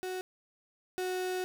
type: tone pair in turn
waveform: 35% pulse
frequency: 370 / 368.1 Hz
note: F#4 / F#4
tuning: 0 / -9 cents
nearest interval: unison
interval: 9 cents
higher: first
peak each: -33 / -30 dBFS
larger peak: second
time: 0.03-0.21 / 0.98-1.44 s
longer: second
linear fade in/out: 0 ms
effects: none